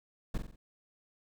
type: noise with echo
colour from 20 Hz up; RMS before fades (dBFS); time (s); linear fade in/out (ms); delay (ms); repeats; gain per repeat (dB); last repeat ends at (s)
brown; -32; 0.34-0.38; 5; 45; 4; -6; 0.56
effects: none